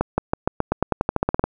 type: accelerating click train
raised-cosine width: 1 ms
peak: -4 dBFS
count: 16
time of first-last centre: 0.01-1.44 s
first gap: 170 ms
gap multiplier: 0.91
effects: none